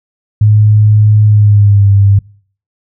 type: tone with pitch glide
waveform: sine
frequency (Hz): 106.2 to 99.66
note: G#2 to G2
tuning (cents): +39 to +29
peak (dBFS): -3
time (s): 0.41-2.19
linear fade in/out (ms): 5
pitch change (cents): -110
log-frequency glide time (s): 1.25-1.9
effects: noise-tail reverb RT60 0.5 s tail -25 dB re dry